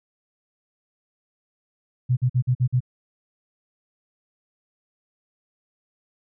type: tone bursts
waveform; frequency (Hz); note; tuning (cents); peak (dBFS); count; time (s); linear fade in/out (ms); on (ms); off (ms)
sine; 125.5; B2; +28; -16; 6; 2.09-2.805; 20; 80; 47
effects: none